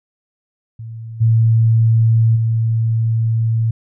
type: tone with level steps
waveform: sine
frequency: 113.2 Hz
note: A2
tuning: 50 cents sharp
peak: -27 / -9 / -13 dBFS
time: 0.79-3.71 s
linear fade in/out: 5 ms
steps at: 1.2 / 2.35 s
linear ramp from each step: 20 ms
effects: none